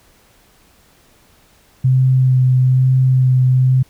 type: tone with vibrato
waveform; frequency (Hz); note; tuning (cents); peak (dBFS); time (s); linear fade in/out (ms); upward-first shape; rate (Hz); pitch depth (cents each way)
sine; 129.1; C3; -23; -9; 1.84-3.83; 10; sine; 1.1; 14
effects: pink hiss -52 dBFS RMS until 3.89 s